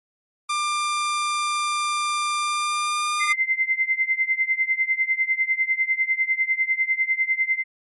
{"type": "tone with pitch glide", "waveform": "sawtooth", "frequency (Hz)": [1192, 1206.5], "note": ["D6", "D6"], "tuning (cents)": [25, 46], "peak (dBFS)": -18, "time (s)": [0.49, 3.33], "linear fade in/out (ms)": 10, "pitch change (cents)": 21, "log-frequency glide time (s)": [2.39, 3.15]}
{"type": "tone with tremolo", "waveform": "sine", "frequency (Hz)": 2077, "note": "C7", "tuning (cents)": -13, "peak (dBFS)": -15, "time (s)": [3.19, 7.64], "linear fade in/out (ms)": 50, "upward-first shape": "triangle", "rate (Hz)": 10, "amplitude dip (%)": 95}
{"effects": ["MP3 48 kbps"]}